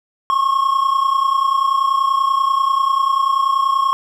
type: tone pair together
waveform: triangle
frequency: 1078.4 / 1108.7 Hz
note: C#6 / C#6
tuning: -48 / 0 cents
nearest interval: unison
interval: 48 cents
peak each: -13 / -17 dBFS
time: 0.3-3.93 s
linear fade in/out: 0 ms
effects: none